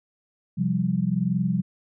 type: chord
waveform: sine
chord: C suspended fourth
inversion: none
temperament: equal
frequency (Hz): 130.81 / 174.61 / 196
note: C3 / F3 / G3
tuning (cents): 0 / 0 / 0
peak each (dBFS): -28 / -24 / -25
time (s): 0.57-1.62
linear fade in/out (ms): 20
effects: none